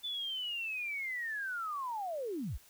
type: linear sweep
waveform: sine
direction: down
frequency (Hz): 3518 to 30.6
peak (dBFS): -35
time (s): 0.03-2.58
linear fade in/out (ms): 20
effects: white hiss -61 dBFS RMS until 2.69 s